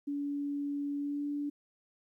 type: tone with pitch glide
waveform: sine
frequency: 285.8 to 289.5 Hz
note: D4 to D4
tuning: -47 to -25 cents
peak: -32 dBFS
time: 0.07-1.5 s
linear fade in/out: 10 ms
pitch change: +22 cents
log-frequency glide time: 0.98-1.26 s
effects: 12-bit